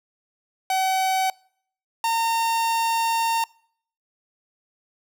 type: tone pair in turn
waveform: 45% pulse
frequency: 758 / 913.7 Hz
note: F#5 / A#5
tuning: +42 / -35 cents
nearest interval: minor third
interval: 323 cents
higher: second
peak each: -20 dBFS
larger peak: neither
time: 0.7-1.3 / 2.04-3.44 s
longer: second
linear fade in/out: 2 ms
effects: noise-tail reverb RT60 0.6 s tail -25 dB re dry